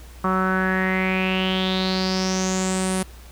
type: tone with low-pass filter sweep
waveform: sawtooth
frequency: 187.4 Hz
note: F#3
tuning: 22 cents sharp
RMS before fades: -22 dBFS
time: 0.24-3.03 s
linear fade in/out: 5 ms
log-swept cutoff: 1200 to 9900 Hz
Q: 6.6
effects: added 60 Hz sine -40 dBFS peak until 3.31 s + pink hiss -48 dBFS RMS until 3.31 s